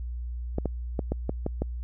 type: clicks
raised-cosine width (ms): 2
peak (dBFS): -14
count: 7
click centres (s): 0.584 / 0.657 / 0.992 / 1.12 / 1.294 / 1.464 / 1.62
effects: added 60 Hz sine -31 dBFS peak until 1.83 s